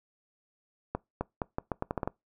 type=accelerating click train; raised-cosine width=1 ms; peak=-16 dBFS; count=10; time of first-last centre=0.95-2.076 s; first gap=260 ms; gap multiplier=0.8; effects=noise-tail reverb RT60 0.2 s tail -24 dB re dry